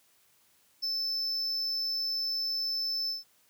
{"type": "tone with ADSR envelope", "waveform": "triangle", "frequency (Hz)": 5274, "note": "E8", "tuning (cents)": 0, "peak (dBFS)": -26, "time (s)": [0.82, 3.24], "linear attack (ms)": 21, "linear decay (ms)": 4, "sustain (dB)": -2, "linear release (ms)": 150, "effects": ["white hiss -66 dBFS RMS until 3.49 s", "high-pass 60 Hz 12 dB/octave"]}